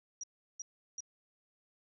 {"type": "tone bursts", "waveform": "sine", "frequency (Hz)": 5750, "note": "F8", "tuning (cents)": 50, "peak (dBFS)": -39, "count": 3, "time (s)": [0.21, 1.005], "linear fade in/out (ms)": 2, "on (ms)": 25, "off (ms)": 360, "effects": []}